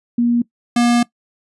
sine / square tone pair in turn, 238.1 / 239 Hz, A#3 / A#3, +37 / +43 cents, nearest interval unison, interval 6 cents, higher second, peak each -12 dBFS, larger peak neither, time 0.18-0.42 / 0.76-1.03 s, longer second, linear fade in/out 5 ms, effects noise-tail reverb RT60 0.1 s tail -20 dB re dry + resampled to 24000 Hz

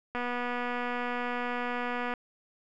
click train, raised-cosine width 0.5 ms, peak -19 dBFS, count 486, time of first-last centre 0.15-2.138 s, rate 244 Hz, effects none

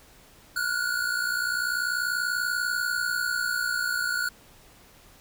square tone pair together, 1420 / 1480.3 Hz, F6 / F#6, +28 / 0 cents, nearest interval minor second, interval 72 cents, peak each -30 / -28 dBFS, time 0.56-4.29 s, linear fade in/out 5 ms, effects pink hiss -54 dBFS RMS until 5.2 s

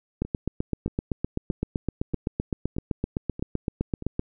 two click trains, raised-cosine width 3 ms, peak -12 / -22 dBFS, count 32 / 7, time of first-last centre 0.22-4.194 / 0.25-4.024 s, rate 7.8 / 1.59 Hz, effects none

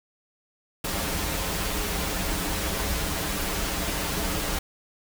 pink noise with comb filter, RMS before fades -28 dBFS, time 0.84-4.59 s, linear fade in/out 5 ms, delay 8.2 ms, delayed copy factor -0.7, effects none

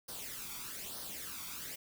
white noise with flanger, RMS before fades -44 dBFS, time 0.08-1.76 s, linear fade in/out 10 ms, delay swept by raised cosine 0.2 to 0.88 ms, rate 1.1 Hz, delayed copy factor +0.65, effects none

